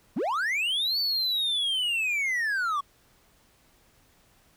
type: linear two-way sweep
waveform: triangle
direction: up then down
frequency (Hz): 160 to 4553 to 1101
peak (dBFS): -23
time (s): 0.16-2.81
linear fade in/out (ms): 10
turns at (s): 0.99
effects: pink hiss -62 dBFS RMS until 4.56 s